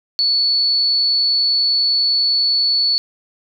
sine tone, 4435 Hz, C#8, in tune, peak -13 dBFS, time 0.19-2.98 s, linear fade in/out 0 ms, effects none

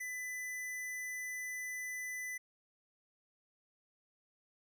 square tone, 2000 Hz, B6, 21 cents sharp, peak -40 dBFS, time 0-2.38 s, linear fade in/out 10 ms, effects none

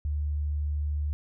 sine tone, 73.9 Hz, D2, 11 cents sharp, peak -26 dBFS, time 0.05-1.13 s, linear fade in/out 0 ms, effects none

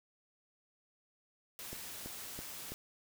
white noise, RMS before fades -46 dBFS, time 1.59-2.74 s, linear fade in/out 0 ms
click train, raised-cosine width 2 ms, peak -31 dBFS, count 4, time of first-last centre 1.73-2.72 s, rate 3.03 Hz
effects none

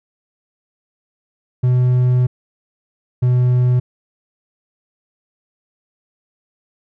triangle tone pair in turn, 125.3 / 124.62 Hz, B2 / B2, +25 / +16 cents, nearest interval unison, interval 9 cents, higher first, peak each -9 dBFS, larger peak neither, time 1.63-2.27 / 3.22-3.8 s, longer first, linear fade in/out 10 ms, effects none

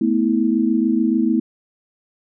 sine chord, A suspended second, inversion none, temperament equal with one note detuned, 220 / 246.9 / 323.6 Hz, A3 / B3 / E4, 0 / 0 / -32 cents, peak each -19 dBFS, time 0.01-1.4 s, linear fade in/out 5 ms, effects none

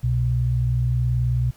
sine tone pair together, 63.8 / 122.76 Hz, C2 / B2, -43 / -10 cents, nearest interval major seventh, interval 1133 cents, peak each -24 / -19 dBFS, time 0.03-1.51 s, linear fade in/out 10 ms, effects pink hiss -54 dBFS RMS until 1.56 s

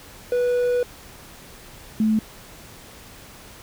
triangle / sine tone pair in turn, 490 / 217.7 Hz, B4 / A3, -14 / -18 cents, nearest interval octave + major second, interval 1404 cents, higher first, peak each -16 dBFS, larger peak neither, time 0.32-0.83 / 2-2.19 s, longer first, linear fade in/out 2 ms, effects pink hiss -44 dBFS RMS until 3.62 s

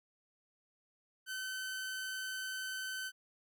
sawtooth tone, 1527 Hz, G6, 46 cents flat, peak -35 dBFS, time 1.26-3.12 s, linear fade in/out 50 ms, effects none

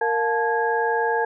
sine tone cluster, 463.2 / 706 / 871 / 1645 Hz, A#4 / F5 / A5 / G#6, -11 / +19 / -18 / -17 cents, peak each -23 / -30 / -23 / -26 dBFS, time 0.01-1.25 s, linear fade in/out 5 ms, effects none

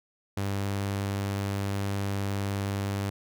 sawtooth tone, 99.4 Hz, G2, 25 cents sharp, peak -24 dBFS, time 0.37-3.1 s, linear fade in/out 5 ms, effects none

